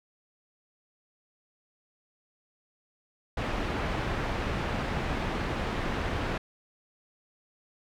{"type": "low-pass noise", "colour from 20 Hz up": "pink", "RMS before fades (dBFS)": -31, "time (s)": [3.37, 6.38], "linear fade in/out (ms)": 5, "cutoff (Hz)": 2400, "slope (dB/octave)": 12, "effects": []}